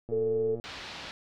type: click train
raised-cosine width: 2 ms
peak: -28 dBFS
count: 60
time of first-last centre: 0.09-0.599 s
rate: 116 Hz
type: tone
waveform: sine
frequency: 442.4 Hz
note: A4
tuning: 9 cents sharp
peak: -25 dBFS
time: 0.11-0.56 s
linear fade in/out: 20 ms
type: low-pass noise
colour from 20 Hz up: white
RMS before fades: -42 dBFS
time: 0.64-1.11 s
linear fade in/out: 0 ms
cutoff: 4300 Hz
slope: 24 dB/octave
effects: none